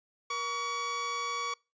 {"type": "tone pair together", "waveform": "sawtooth", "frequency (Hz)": [475.9, 1132], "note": ["A#4", "C#6"], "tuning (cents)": [36, 36], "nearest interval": "octave + minor third", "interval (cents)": 1500, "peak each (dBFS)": [-39, -28], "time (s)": [0.3, 1.54], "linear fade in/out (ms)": 5, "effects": ["noise-tail reverb RT60 0.3 s tail -26 dB re dry", "resampled to 16000 Hz"]}